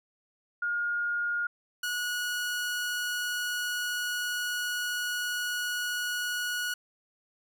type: tone pair in turn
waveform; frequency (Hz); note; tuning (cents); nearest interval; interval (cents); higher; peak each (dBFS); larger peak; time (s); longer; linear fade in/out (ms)
sine / sawtooth; 1424 / 1459; F6 / F#6; +33 / -25; unison; 42; second; -27 / -26; second; 0.62-1.47 / 1.83-6.74; second; 5
effects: none